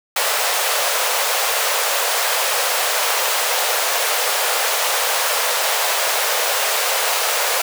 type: high-pass noise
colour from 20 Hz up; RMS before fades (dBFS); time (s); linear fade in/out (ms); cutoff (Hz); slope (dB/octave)
pink; -19; 0.16-7.62; 5; 480; 48
effects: none